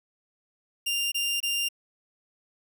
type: tone bursts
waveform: sawtooth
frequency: 2794 Hz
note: F7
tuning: in tune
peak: -22 dBFS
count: 3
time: 0.86-1.688 s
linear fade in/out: 10 ms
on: 260 ms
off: 24 ms
effects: none